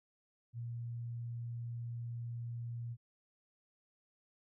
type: tone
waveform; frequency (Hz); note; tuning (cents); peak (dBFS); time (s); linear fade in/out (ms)
sine; 118.1; A#2; +23; -39; 0.53-2.97; 50
effects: none